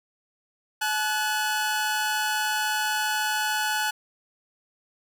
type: tone pair together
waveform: sawtooth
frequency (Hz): 856.3 / 1480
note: A5 / F#6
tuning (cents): -47 / 0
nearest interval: major sixth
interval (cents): 947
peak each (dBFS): -23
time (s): 0.81-3.91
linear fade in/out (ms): 10
effects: none